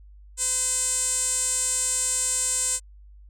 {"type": "tone with band-pass filter", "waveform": "sawtooth", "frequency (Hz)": 510, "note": "C5", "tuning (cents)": -44, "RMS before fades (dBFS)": -25, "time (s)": [0.37, 2.8], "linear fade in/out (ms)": 50, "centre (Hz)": 7900, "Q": 9.5, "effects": ["added 50 Hz sine -45 dBFS peak until 3.29 s"]}